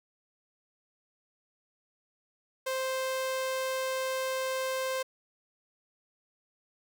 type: tone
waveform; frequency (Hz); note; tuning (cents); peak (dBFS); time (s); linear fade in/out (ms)
sawtooth; 523.3; C5; 0; -26; 2.66-5.03; 10
effects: none